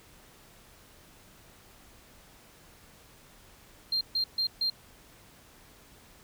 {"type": "tone bursts", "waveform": "sine", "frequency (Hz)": 4186, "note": "C8", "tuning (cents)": 0, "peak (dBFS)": -24, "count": 4, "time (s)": [3.92, 4.7], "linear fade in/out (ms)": 5, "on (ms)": 90, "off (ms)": 140, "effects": ["tanh soft clip ceiling -22 dBFS", "pink hiss -56 dBFS RMS until 6.23 s"]}